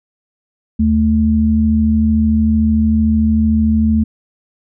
sine tone pair together, 77.78 / 220 Hz, D#2 / A3, 0 / 0 cents, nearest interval octave + tritone, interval 1800 cents, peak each -15 / -11 dBFS, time 0.79-4.04 s, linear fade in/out 10 ms, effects none

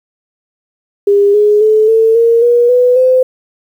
sine tone with pitch steps, 404 / 418 / 432.5 / 447.5 / 463 / 479.1 / 495.7 / 512.8 Hz, G#4 / G#4 / A4 / A4 / A#4 / A#4 / B4 / C5, -48 / +11 / -30 / +29 / -12 / +47 / +6 / -35 cents, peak -5 dBFS, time 1.07-3.23 s, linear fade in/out 5 ms, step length 270 ms, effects 7-bit

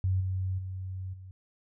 sine tone with level steps, 93.7 Hz, F#2, 22 cents sharp, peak -24 / -28 / -34 / -43 dBFS, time 0.04-1.31 s, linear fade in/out 0 ms, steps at 0.2 / 0.58 / 1.13 s, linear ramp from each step 10 ms, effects none

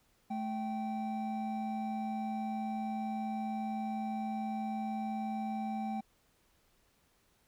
triangle tone pair together, 217.6 / 778 Hz, A3 / G5, -19 / -13 cents, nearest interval octave + minor seventh, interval 2206 cents, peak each -34 / -36 dBFS, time 0.3-6.01 s, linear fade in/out 10 ms, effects pink hiss -71 dBFS RMS until 7.47 s

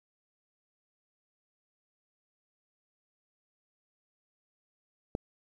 click, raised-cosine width 2 ms, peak -18 dBFS, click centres 5.151 s, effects 9-bit

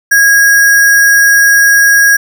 sine tone with sample-and-hold, 1645 Hz, G#6, 17 cents flat, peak -3 dBFS, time 0.11-2.17 s, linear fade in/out 10 ms, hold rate 7350 Hz, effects none

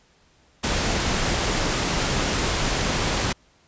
pink noise, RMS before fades -23 dBFS, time 0.63-3.33 s, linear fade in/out 10 ms, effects pink hiss -59 dBFS RMS until 3.67 s + resampled to 16000 Hz

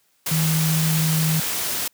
sine tone in noise, 158.8 Hz, D#3, 36 cents sharp, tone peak -18 dBFS, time 0.31-1.4 s, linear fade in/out 5 ms, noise white, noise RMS -25 dBFS, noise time 0.26-1.88 s, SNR +4 dB, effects white hiss -64 dBFS RMS until 1.93 s + high-pass 80 Hz 12 dB/octave

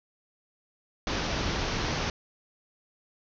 pink low-pass noise, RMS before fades -30 dBFS, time 1.07-2.1 s, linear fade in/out 2 ms, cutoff 6200 Hz, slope 96 dB/octave, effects none

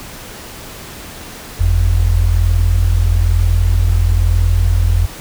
sine tone pair together, 46.25 / 87.31 Hz, F#1 / F2, 0 / 0 cents, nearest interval major seventh, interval 1100 cents, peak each -12 dBFS, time 1.59-5.07 s, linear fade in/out 20 ms, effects pink hiss -32 dBFS RMS until 5.2 s

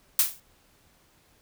blue noise with exponential decay, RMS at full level -17 dBFS, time 0.19-0.4 s, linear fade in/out 2 ms, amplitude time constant 45 ms, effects pink hiss -62 dBFS RMS until 1.41 s

